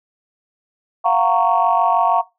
sine chord, Gb major seventh, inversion third, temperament just, 693.7 / 740 / 925 / 1110 Hz, F5 / Gb5 / Bb5 / Db6, -12 / 0 / -14 / +2 cents, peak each -18 dBFS, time 1.04-2.22 s, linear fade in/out 20 ms, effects noise-tail reverb RT60 0.2 s tail -17 dB re dry + tanh soft clip ceiling -3 dBFS

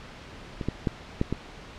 clicks, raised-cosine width 3 ms, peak -18 / -13 / -11 / -10 / -13 dBFS, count 5, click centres 0.612 / 0.686 / 0.872 / 1.214 / 1.326 s, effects pink hiss -44 dBFS RMS until 1.78 s + low-pass 4000 Hz 12 dB/octave

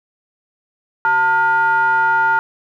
triangle ring-modulated tone, 259.3 Hz, C4, 15 cents flat, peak -7 dBFS, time 1.05-2.39 s, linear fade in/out 0 ms, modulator 1160 Hz, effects none

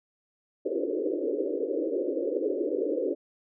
white band-pass noise, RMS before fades -29 dBFS, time 0.65-3.15 s, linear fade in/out 10 ms, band 280 to 550 Hz, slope 96 dB/octave, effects none

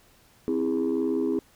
sine chord, C augmented, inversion none, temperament just, 261.6 / 327 / 408.8 Hz, C4 / E4 / G#4, 0 / -14 / -27 cents, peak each -26 dBFS, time 0.48-1.39 s, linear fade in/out 0 ms, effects tanh soft clip ceiling -18 dBFS + pink hiss -59 dBFS RMS until 1.55 s

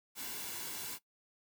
white noise with comb filter, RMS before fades -42 dBFS, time 0.15-0.99 s, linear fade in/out 50 ms, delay 1.6 ms, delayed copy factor -0.5, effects noise-tail reverb RT60 0.1 s tail -18 dB re dry

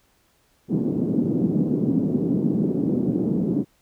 white band-pass noise, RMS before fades -22 dBFS, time 0.68-3.65 s, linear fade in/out 50 ms, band 160 to 300 Hz, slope 24 dB/octave, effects pink hiss -63 dBFS RMS until 3.81 s

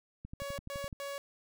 click train, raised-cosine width 5 ms, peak -31 dBFS, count 9, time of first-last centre 0.25-0.928 s, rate 11.8 Hz
sawtooth tone bursts, 561 Hz, C#5, 21 cents sharp, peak -34 dBFS, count 3, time 0.4-1.18 s, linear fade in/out 0 ms, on 180 ms, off 120 ms
effects none

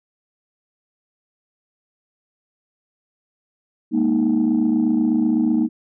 sine chord, Ab suspended second, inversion none, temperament equal with one note detuned, 207.7 / 235.8 / 311.1 Hz, Ab3 / Bb3 / Eb4, 0 / +20 / 0 cents, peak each -22 / -17 / -18 dBFS, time 3.91-5.69 s, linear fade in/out 50 ms, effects tanh soft clip ceiling -10 dBFS

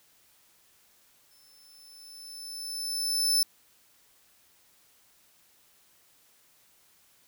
sawtooth tone with exponential growth, 5274 Hz, E8, in tune, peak -18 dBFS, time 1.31-3.43 s, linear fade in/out 2 ms, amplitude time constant 460 ms, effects white hiss -63 dBFS RMS until 7.27 s

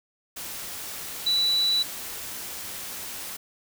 sine tone in noise, 3950 Hz, B7, in tune, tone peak -20 dBFS, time 1.26-1.83 s, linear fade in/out 10 ms, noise white, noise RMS -36 dBFS, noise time 0.36-3.37 s, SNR +13 dB, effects none

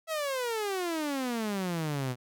sawtooth exponential sweep, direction down, 659.3 to 121.3 Hz, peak -26 dBFS, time 0.07-2.16 s, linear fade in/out 50 ms, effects none

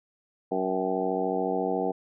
harmonic tone with a mistuned harmonic, 93.8 Hz, F#2, 24 cents sharp, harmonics 2 / 3 / 4 / 5 / 6 / 7 / 8 / 9, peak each -35 / -33 / -32 / -30 / -41 / -33 / -32 / -39 dBFS, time 0.51-1.92 s, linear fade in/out 10 ms, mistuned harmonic 8, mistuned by +34 cents, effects none

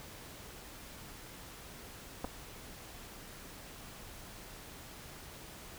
clicks, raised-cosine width 1 ms, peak -24 dBFS, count 2, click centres 2.244 / 2.248 s, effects pink hiss -50 dBFS RMS until 5.78 s

